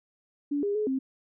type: tone with pitch steps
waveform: sine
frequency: 287.7 / 406.2 / 425.1 / 264.9 Hz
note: D4 / G#4 / G#4 / C4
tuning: -36 / -38 / +40 / +22 cents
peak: -25 dBFS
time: 0.51-0.99 s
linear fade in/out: 10 ms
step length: 120 ms
effects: none